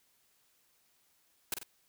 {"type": "noise with echo", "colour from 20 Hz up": "white", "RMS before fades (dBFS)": -33, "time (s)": [1.52, 1.54], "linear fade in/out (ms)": 2, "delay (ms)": 46, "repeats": 2, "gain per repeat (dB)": -6, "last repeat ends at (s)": 1.632, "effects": ["white hiss -71 dBFS RMS until 1.88 s"]}